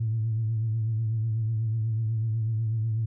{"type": "tone with vibrato", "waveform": "sine", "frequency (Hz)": 111.4, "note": "A2", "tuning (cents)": 22, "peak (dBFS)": -23, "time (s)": [0, 3.06], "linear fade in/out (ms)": 10, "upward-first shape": "triangle", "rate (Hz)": 8.1, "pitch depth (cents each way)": 66, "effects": ["tanh soft clip ceiling -19 dBFS"]}